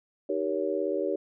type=chord; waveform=sine; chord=Eb dominant seventh; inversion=none; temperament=just; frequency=311.1 / 388.9 / 466.7 / 560 Hz; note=Eb4 / G4 / Bb4 / Db5; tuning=0 / -14 / +2 / +18 cents; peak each=-33 / -30 / -33 / -31 dBFS; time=0.29-1.16 s; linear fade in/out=5 ms; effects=none